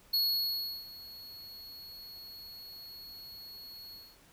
square tone with ADSR envelope, 4345 Hz, C#8, 35 cents flat, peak -26 dBFS, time 0.13-4.18 s, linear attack 10 ms, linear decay 700 ms, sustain -20 dB, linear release 250 ms, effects pink hiss -61 dBFS RMS until 4.32 s

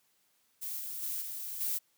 violet noise with level steps, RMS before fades -38 / -40 / -36 / -40 / -33 dBFS, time 0.61-1.79 s, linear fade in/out 20 ms, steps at 0.79 / 1.02 / 1.21 / 1.6 s, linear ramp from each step 10 ms, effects white hiss -72 dBFS RMS until 1.97 s + high-pass 80 Hz 12 dB/octave

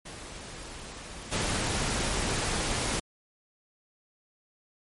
pink noise with level steps, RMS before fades -42 / -29 dBFS, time 0.05-3 s, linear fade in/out 10 ms, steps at 1.31 s, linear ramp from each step 20 ms, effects MP3 48 kbps

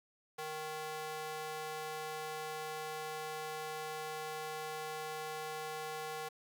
square tone with high-pass filter, 155.4 Hz, D#3, 2 cents flat, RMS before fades -42 dBFS, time 0.38-6.29 s, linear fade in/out 10 ms, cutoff 610 Hz, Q 1.4, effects 11-bit

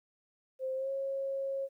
sine tone with pitch glide, 523.3 to 543.9 Hz, C5 to C#5, 0 to -33 cents, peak -32 dBFS, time 0.59-1.69 s, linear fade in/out 50 ms, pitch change +67 cents, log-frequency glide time 0.75-0.9 s, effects 12-bit

